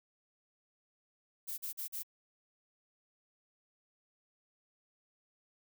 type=noise bursts; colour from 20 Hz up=violet; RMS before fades=-40 dBFS; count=4; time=1.47-2.033 s; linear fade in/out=20 ms; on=110 ms; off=41 ms; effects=none